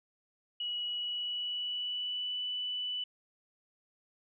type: tone with pitch glide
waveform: sine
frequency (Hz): 2922 to 2980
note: F#7 to F#7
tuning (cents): -22 to +12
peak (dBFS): -33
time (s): 0.6-3.04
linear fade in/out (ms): 5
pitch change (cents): +34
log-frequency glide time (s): 0.84-2.42
effects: none